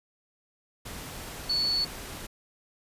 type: tone in noise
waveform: sine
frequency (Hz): 4435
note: C#8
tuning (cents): 0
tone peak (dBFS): -24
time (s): 1.49-1.85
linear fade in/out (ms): 10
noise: pink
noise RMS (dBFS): -40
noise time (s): 0.85-2.27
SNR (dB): +13
effects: resampled to 32000 Hz